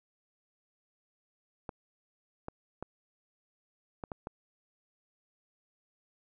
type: clicks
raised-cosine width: 1 ms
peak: -24 dBFS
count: 6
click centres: 1.692 / 2.484 / 2.826 / 4.038 / 4.118 / 4.271 s
effects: none